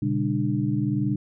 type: tone cluster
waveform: sine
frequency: 120.9 / 141.8 / 202 / 298.6 Hz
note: B2 / C#3 / G#3 / D4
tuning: -36 / +40 / -48 / +29 cents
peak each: -27 dBFS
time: 0.02-1.16 s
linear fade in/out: 5 ms
effects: none